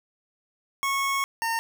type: tone pair in turn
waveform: 25% pulse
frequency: 1099 / 912.8 Hz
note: C#6 / A#5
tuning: -15 / -37 cents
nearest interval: minor third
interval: 322 cents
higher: first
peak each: -20 / -21 dBFS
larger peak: first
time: 0.83-1.24 / 1.42-1.59 s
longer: first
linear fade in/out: 0 ms
effects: none